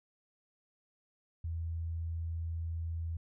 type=tone; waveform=sine; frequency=82.7 Hz; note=E2; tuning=6 cents sharp; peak=-34 dBFS; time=1.44-3.17 s; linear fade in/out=5 ms; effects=none